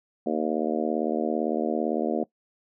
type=harmonic tone; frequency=77.78 Hz; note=D#2; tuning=in tune; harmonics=3 / 4 / 5 / 6 / 7 / 8 / 9; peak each=-29 / -30 / -31 / -32 / -32 / -33 / -34 dBFS; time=0.26-2.24 s; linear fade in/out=5 ms; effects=noise-tail reverb RT60 0.1 s tail -21 dB re dry